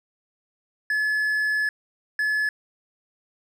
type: tone bursts at uneven times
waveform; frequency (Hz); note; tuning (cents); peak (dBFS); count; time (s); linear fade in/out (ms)
triangle; 1714; A6; -46; -19; 2; 0.9-1.69 / 2.19-2.49; 2
effects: none